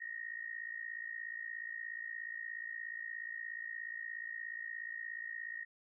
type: tone with amplitude modulation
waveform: sine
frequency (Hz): 1864.7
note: A#6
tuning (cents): 0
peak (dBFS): -37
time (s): 0-5.65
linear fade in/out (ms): 20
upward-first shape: sine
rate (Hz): 56.9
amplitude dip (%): 85
effects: none